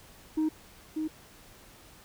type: tone with echo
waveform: sine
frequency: 312.2 Hz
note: D#4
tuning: 6 cents sharp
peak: -22 dBFS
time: 0.37-0.49 s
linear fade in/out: 10 ms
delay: 590 ms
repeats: 1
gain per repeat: -6 dB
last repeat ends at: 1.08 s
effects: tanh soft clip ceiling -23 dBFS + pink hiss -54 dBFS RMS until 2.04 s